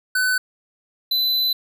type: tone pair in turn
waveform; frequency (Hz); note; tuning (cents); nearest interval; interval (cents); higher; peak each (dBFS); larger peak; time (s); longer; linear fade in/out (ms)
square; 1506 / 4013; F#6 / B7; +30 / +27; octave + perfect fourth; 1697; second; -18; neither; 0.15-0.38 / 1.11-1.53; second; 5
effects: none